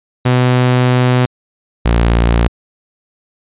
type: tone pair in turn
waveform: sawtooth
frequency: 125.4 / 57.86 Hz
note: B2 / A#1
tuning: +27 / -12 cents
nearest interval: octave + minor second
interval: 1339 cents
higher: first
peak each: -5 dBFS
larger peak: neither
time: 0.25-1.26 / 1.85-2.48 s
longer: first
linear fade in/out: 10 ms
effects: resampled to 8000 Hz